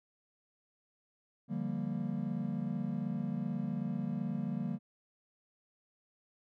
triangle chord, G minor seventh, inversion second, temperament equal with one note detuned, 146.83 / 174.61 / 197.25 / 233.1 Hz, D3 / F3 / G3 / Bb3, 0 / 0 / +11 / 0 cents, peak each -38 / -38 / -36 / -36 dBFS, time 1.48-4.79 s, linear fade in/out 50 ms, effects none

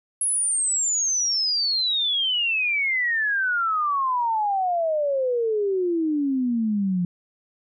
sine exponential sweep, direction down, 10730 to 173.4 Hz, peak -20 dBFS, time 0.21-7.05 s, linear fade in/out 2 ms, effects none

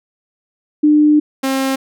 sine / sawtooth tone pair in turn, 300 / 267.3 Hz, D4 / C4, +37 / +37 cents, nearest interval major second, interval 200 cents, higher first, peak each -7 / -11 dBFS, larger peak first, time 0.83-1.2 / 1.43-1.76 s, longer first, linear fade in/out 10 ms, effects none

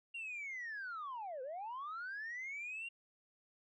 sine linear two-way sweep, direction down then up, 2794 to 493.9 to 2794 Hz, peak -40 dBFS, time 0.14-2.89 s, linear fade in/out 10 ms, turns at 1.42 s, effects tanh soft clip ceiling -39 dBFS

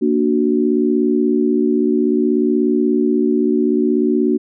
sine chord, Bb augmented, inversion none, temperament equal, 233.1 / 293.7 / 370 Hz, Bb3 / D4 / F#4, 0 / 0 / 0 cents, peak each -17 dBFS, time 0.01-4.38 s, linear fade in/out 20 ms, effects none

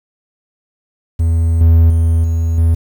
triangle tone with level steps, 82.41 Hz, E2, in tune, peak -8 / -3 / -7 / -10 / -6 dBFS, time 1.19-2.75 s, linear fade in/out 10 ms, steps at 1.61 / 1.9 / 2.24 / 2.58 s, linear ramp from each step 2 ms, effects 7-bit

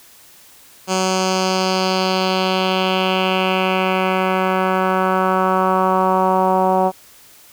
10% pulse tone with low-pass filter sweep, 187.3 Hz, F#3, 21 cents sharp, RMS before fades -17 dBFS, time 0.87-6.92 s, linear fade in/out 50 ms, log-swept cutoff 6900 to 800 Hz, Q 2.4, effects white hiss -46 dBFS RMS until 7.52 s

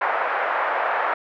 pink band-pass noise, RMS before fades -23 dBFS, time 0.01-1.14 s, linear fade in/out 5 ms, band 610 to 1800 Hz, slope 24 dB/octave, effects none

